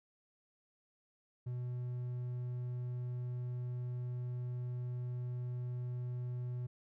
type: tone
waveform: triangle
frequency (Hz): 123.47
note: B2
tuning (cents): 0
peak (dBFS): -35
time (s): 1.46-6.67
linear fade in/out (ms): 10
effects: none